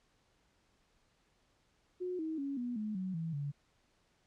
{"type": "tone with pitch steps", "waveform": "sine", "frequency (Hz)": [362.9, 317.8, 278.2, 243.6, 213.3, 186.77, 163.53, 143.19], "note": ["F#4", "D#4", "C#4", "B3", "G#3", "F#3", "E3", "D3"], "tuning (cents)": [-34, 37, 6, -24, 46, 17, -14, -43], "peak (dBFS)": -35, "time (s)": [2, 3.52], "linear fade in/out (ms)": 20, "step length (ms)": 190, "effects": ["pink hiss -73 dBFS RMS until 4.26 s", "low-pass 7000 Hz 12 dB/octave"]}